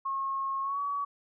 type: tone with pitch glide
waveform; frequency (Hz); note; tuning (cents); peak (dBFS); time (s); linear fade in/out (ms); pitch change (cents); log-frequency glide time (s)
sine; 1085 to 1133.7; C#6 to C#6; -37 to +39; -29; 0.05-1.05; 10; +76; 0.62-0.79
effects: none